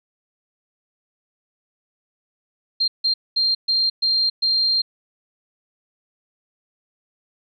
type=tone bursts at uneven times; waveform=sine; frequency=4186 Hz; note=C8; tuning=in tune; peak=-16 dBFS; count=6; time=2.8-2.88 / 3.04-3.14 / 3.36-3.55 / 3.68-3.9 / 4.02-4.3 / 4.42-4.82 s; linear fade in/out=10 ms; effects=none